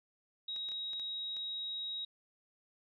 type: tone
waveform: sine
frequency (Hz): 3805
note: A#7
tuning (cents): +35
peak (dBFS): -37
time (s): 0.48-2.05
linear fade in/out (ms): 5
type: clicks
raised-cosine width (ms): 0.2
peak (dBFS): -36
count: 6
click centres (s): 0.563 / 0.688 / 0.718 / 0.933 / 0.997 / 1.367
effects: none